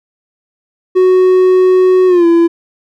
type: tone with pitch glide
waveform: triangle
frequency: 370 to 337.3 Hz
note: F#4 to E4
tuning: 0 to +40 cents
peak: -3 dBFS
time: 0.95-2.48 s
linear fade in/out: 20 ms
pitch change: -160 cents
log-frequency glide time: 2.07-2.26 s
effects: none